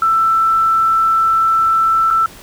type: tone with dropouts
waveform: sine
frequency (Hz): 1329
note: E6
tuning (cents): +14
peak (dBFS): -10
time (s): 0.02-2.26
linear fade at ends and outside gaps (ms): 2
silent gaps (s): 2.104-2.109
effects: pink hiss -38 dBFS RMS until 2.42 s